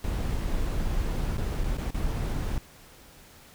brown noise with dropouts, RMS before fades -28 dBFS, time 0.04-2.58 s, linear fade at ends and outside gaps 2 ms, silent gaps 1.371-1.38 / 1.636-1.641 / 1.771-1.782 / 1.907-1.944 s, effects pink hiss -52 dBFS RMS until 3.54 s

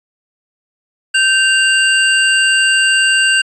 square tone pair together, 1554.6 / 2794 Hz, G6 / F7, -15 / 0 cents, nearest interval minor seventh, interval 1015 cents, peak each -13 dBFS, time 1.14-3.42 s, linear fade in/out 10 ms, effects resampled to 22050 Hz

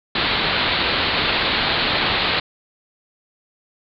white low-pass noise, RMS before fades -20 dBFS, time 0.15-2.4 s, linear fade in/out 5 ms, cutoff 4400 Hz, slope 96 dB/octave, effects none

